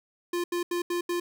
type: tone bursts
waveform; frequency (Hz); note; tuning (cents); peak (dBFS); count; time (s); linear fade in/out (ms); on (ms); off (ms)
square; 349.2; F4; 0; -27; 5; 0.33-1.2; 5; 110; 80
effects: none